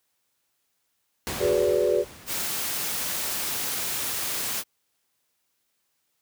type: noise with exponential decay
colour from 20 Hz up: pink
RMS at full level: -29 dBFS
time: 1.27-3.39 s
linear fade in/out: 0 ms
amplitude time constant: 460 ms
type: chord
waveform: sine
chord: G# half-diminished seventh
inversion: third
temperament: equal with one note detuned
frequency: 370 / 415.3 / 493.9 / 577.9 Hz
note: F#4 / G#4 / B4 / D5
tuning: 0 / 0 / 0 / -28 cents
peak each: -25 dBFS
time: 1.39-2.05 s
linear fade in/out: 50 ms
type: noise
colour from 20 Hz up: white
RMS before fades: -29 dBFS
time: 2.26-4.64 s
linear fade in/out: 50 ms
effects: white hiss -74 dBFS RMS until 6.21 s + high-pass 60 Hz 12 dB/octave